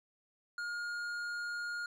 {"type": "tone with tanh clipping", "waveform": "sine", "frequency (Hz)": 1423, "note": "F6", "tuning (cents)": 32, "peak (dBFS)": -38, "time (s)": [0.58, 1.86], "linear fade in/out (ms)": 2, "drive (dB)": 10, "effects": []}